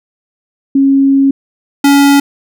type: tone pair in turn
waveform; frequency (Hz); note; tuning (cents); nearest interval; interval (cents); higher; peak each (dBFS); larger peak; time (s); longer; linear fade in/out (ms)
sine / square; 273.5 / 281.5; C#4 / C#4; -23 / +27; unison; 50; second; -5; neither; 0.75-1.31 / 1.84-2.2; first; 5
effects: none